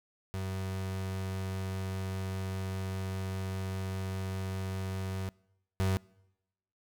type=tone pair in turn; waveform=35% pulse; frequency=95 / 95 Hz; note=F#2 / F#2; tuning=+46 / +46 cents; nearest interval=unison; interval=0 cents; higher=neither; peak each=-32 / -25 dBFS; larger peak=second; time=0.34-5.29 / 5.8-5.97 s; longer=first; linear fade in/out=0 ms; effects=noise-tail reverb RT60 0.9 s tail -25 dB re dry